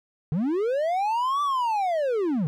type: linear two-way sweep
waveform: triangle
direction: up then down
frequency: 138.5 to 1174.7 to 138.5 Hz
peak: -20 dBFS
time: 0.32-2.47 s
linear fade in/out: 0 ms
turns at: 1.42 s
effects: none